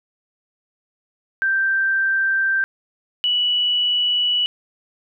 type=tone pair in turn; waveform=sine; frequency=1568 / 2948 Hz; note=G6 / F#7; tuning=0 / -7 cents; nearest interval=major seventh; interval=1093 cents; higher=second; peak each=-16 dBFS; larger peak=neither; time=1.42-2.64 / 3.24-4.46 s; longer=neither; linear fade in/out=0 ms; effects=none